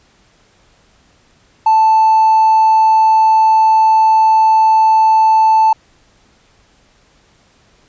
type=tone with hard clipping; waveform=sine; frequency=880 Hz; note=A5; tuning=in tune; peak=-7 dBFS; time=1.66-5.73 s; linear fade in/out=5 ms; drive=1 dB; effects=pink hiss -52 dBFS RMS until 7.88 s + resampled to 16000 Hz